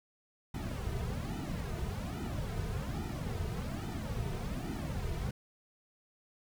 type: noise with flanger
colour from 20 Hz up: brown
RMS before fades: -37 dBFS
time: 0.54-5.31 s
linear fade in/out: 5 ms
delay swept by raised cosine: 1.8 to 3.7 ms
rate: 1.2 Hz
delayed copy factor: -0.9
effects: none